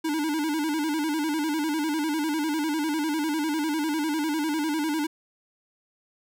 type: tone with vibrato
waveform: square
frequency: 306.2 Hz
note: D#4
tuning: 28 cents flat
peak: -25 dBFS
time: 0.04-5.07 s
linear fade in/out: 10 ms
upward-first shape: square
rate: 10 Hz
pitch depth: 84 cents each way
effects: none